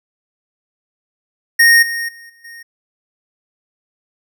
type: tone with level steps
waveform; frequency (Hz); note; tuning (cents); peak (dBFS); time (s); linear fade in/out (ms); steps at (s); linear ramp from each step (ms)
square; 1856; A#6; -8; -7 / -20 / -37 / -47 / -34; 1.59-2.63; 10; 1.82 / 2.08 / 2.29 / 2.44; 10
effects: none